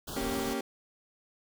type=band-stop noise; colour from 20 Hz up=pink; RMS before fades=-39 dBFS; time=0.07-0.54 s; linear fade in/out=10 ms; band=1600 to 2800 Hz; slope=96 dB/octave
type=chord; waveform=30% pulse; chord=G diminished; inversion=first; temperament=equal; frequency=233.1 / 277.2 / 392 Hz; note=Bb3 / Db4 / G4; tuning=0 / 0 / 0 cents; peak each=-33 dBFS; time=0.16-0.61 s; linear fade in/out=5 ms
effects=none